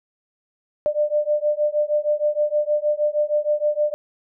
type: beating tone pair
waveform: sine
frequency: 594 / 600.4 Hz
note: D5 / D5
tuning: +20 / +38 cents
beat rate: 6.4 Hz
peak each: -21 / -21 dBFS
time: 0.86-3.94 s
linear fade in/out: 0 ms
effects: none